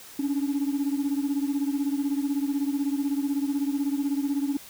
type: beating tone pair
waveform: sine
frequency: 277.2 / 293.2 Hz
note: C#4 / D4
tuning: 0 / -3 cents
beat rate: 16 Hz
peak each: -24 / -27 dBFS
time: 0.19-4.57 s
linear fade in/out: 5 ms
effects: tanh soft clip ceiling -20 dBFS + white hiss -46 dBFS RMS until 4.69 s